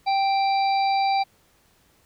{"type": "harmonic tone", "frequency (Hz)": 784, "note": "G5", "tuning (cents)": 0, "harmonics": [1, 3, 5, 6], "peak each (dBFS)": [-19, -31, -36, -34], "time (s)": [0.06, 1.24], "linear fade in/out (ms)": 20, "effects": ["pink hiss -61 dBFS RMS until 2.05 s"]}